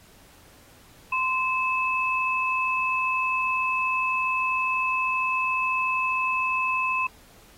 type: tone pair together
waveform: sine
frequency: 1032.5 / 2600 Hz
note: C6 / E7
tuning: -23 / -24 cents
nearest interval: octave + major third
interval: 1599 cents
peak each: -25 dBFS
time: 1.12-7.07 s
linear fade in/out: 5 ms
effects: pink hiss -54 dBFS RMS until 7.57 s + AAC 48 kbps